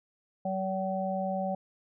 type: harmonic tone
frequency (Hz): 190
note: F#3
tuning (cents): +46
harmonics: 1 / 3 / 4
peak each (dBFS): -33 / -33 / -33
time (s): 0.45-1.55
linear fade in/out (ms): 5
effects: none